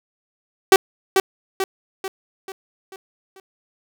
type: tone with echo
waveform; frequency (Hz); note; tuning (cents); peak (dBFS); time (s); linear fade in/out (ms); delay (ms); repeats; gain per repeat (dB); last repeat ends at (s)
sawtooth; 383.6; G4; -37; -3; 0.72-0.76; 2; 440; 6; -6; 3.4
effects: none